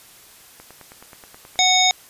click train, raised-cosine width 0.5 ms, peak -26 dBFS, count 10, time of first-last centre 0.6-1.557 s, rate 9.4 Hz
harmonic tone, 740 Hz, F#5, in tune, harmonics 1 / 3 / 5 / 7 / 9, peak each -19 / -21 / -17 / -25 / -21 dBFS, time 1.59-1.91 s, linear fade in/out 0 ms
effects white hiss -47 dBFS RMS until 2.09 s + resampled to 32000 Hz

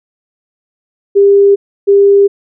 sine tone pair in turn, 399.8 / 399.8 Hz, G4 / G4, +34 / +34 cents, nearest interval unison, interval 0 cents, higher neither, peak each -3 dBFS, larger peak neither, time 1.15-1.56 / 1.87-2.28 s, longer neither, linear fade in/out 20 ms, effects none

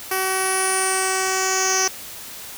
10% pulse tone with low-pass filter sweep, 378.5 Hz, F#4, 39 cents sharp, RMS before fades -21 dBFS, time 0.11-1.88 s, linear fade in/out 5 ms, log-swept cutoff 12000 to 6000 Hz, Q 9, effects white hiss -36 dBFS RMS until 2.57 s

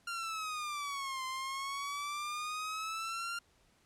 sawtooth exponential two-way sweep, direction down then up, 1396.9 to 1038 to 1396.9 Hz, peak -33 dBFS, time 0.07-3.39 s, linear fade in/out 5 ms, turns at 1.25 s, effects pink hiss -69 dBFS RMS until 3.85 s + low-pass 10000 Hz 12 dB/octave

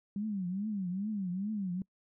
sine tone with vibrato, 196 Hz, G3, in tune, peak -32 dBFS, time 0.16-1.82 s, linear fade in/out 2 ms, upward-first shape triangle, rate 2.4 Hz, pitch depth 210 cents each way, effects noise-tail reverb RT60 0.1 s tail -26 dB re dry

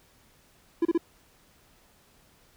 triangle tone bursts, 336.2 Hz, E4, 34 cents sharp, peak -18 dBFS, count 3, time 0.82-0.978 s, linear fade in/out 5 ms, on 32 ms, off 31 ms, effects pink hiss -61 dBFS RMS until 2.56 s

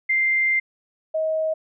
sine tone pair in turn, 2093 / 633.1 Hz, C7 / D#5, 0 / +30 cents, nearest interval octave + major sixth, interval 2070 cents, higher first, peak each -17 / -20 dBFS, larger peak first, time 0.09-0.6 / 1.14-1.54 s, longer first, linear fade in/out 10 ms, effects none

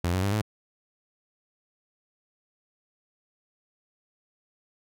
sawtooth tone with pitch steps, 86.9 / 93.14 / 99.82 / 106.99 Hz, F2 / F#2 / G2 / A2, -8 / +12 / +32 / -48 cents, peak -20 dBFS, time 0.04-0.416 s, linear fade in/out 5 ms, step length 94 ms, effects none

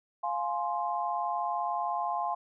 sine chord, F minor, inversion none, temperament just, 698.5 / 838.1 / 1047.7 Hz, F5 / Ab5 / C6, 0 / +16 / +2 cents, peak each -33 dBFS, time 0.23-2.35 s, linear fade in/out 10 ms, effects none

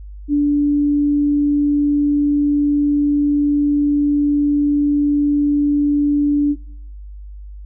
sine tone, 290.4 Hz, D4, 19 cents flat, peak -12 dBFS, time 0.28-6.56 s, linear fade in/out 50 ms, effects noise-tail reverb RT60 0.8 s tail -25 dB re dry + added 50 Hz sine -31 dBFS peak until 7.65 s

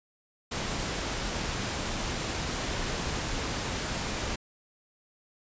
pink noise, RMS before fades -32 dBFS, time 0.51-4.36 s, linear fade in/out 10 ms, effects resampled to 16000 Hz

